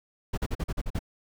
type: noise bursts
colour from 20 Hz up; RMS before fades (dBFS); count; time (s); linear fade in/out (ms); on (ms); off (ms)
brown; -28; 8; 0.33-0.992; 10; 46; 42
effects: none